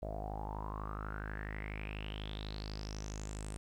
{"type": "tone with low-pass filter sweep", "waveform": "sawtooth", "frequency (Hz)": 52.1, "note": "G#1", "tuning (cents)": 6, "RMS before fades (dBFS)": -42, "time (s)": [0.02, 3.57], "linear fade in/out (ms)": 0, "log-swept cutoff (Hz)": [620, 9000], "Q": 8.8, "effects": ["12-bit"]}